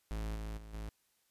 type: tone with level steps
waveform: 45% pulse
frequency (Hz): 53.5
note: A1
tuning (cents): -48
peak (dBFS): -36 / -39 / -48 / -40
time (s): 0.11-0.89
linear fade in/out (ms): 0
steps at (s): 0.35 / 0.57 / 0.73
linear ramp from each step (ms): 10
effects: white hiss -75 dBFS RMS until 1.3 s + resampled to 32000 Hz